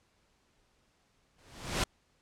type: noise with exponential growth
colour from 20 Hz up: pink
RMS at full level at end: -26 dBFS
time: 1.38-1.84 s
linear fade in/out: 5 ms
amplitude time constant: 100 ms
effects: pink hiss -71 dBFS RMS until 2.21 s + low-pass 8000 Hz 12 dB/octave